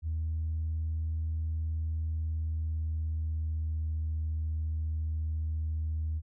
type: tone with pitch glide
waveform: sine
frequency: 79.7 to 78.6 Hz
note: D#2 to D#2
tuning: +42 to +18 cents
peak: -28 dBFS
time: 0.02-6.22 s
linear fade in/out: 50 ms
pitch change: -24 cents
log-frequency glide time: 1.95-4.02 s
effects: tanh soft clip ceiling -26 dBFS